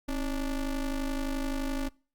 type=ring-modulated tone; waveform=square; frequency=146.83 Hz; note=D3; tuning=in tune; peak=-27 dBFS; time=0.08-1.89 s; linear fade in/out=10 ms; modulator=121 Hz; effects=noise-tail reverb RT60 0.4 s tail -25 dB re dry + Opus 48 kbps